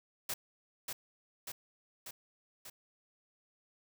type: noise with echo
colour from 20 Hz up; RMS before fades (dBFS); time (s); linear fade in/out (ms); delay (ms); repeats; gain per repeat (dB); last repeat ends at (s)
white; -37; 0.29-0.34; 5; 590; 4; -3; 2.7
effects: none